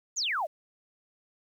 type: exponential sweep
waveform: sine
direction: down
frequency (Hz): 7340 to 554.4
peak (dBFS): -27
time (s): 0.16-0.47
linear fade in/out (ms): 20
effects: 10-bit